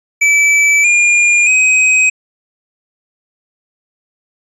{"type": "tone with pitch steps", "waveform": "square", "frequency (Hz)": [2308, 2413, 2523], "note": ["D7", "D7", "D#7"], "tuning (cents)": [-31, 46, 23], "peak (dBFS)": -8, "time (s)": [0.21, 2.1], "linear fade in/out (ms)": 10, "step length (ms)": 630, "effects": ["resampled to 24000 Hz"]}